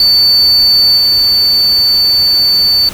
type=tone with level steps; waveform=triangle; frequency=4500 Hz; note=C#8; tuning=25 cents sharp; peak=-3 / -5 dBFS; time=0-2.89 s; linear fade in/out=2 ms; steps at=0.97 s; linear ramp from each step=10 ms; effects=tanh soft clip ceiling 0 dBFS + pink hiss -28 dBFS RMS until 2.93 s